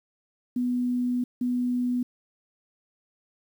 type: tone bursts at uneven times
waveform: sine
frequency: 246.9 Hz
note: B3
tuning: in tune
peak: -23 dBFS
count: 2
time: 0.56-1.24 / 1.41-2.03 s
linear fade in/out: 5 ms
effects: 9-bit